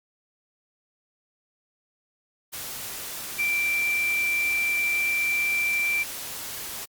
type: tone in noise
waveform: sine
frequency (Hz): 2349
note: D7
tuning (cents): 0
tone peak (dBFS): -22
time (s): 3.38-6.04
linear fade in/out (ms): 20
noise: white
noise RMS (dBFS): -35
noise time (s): 2.52-6.86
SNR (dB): +10
effects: Opus 48 kbps